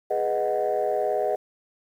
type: chord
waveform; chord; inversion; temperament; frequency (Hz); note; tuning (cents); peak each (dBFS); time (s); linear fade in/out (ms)
sine; G# minor seventh; none; equal; 415.3 / 493.9 / 622.3 / 740; G#4 / B4 / D#5 / F#5; 0 / 0 / 0 / 0; -27 / -28 / -25 / -27; 0.1-1.36; 10
effects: tanh soft clip ceiling -15 dBFS + 9-bit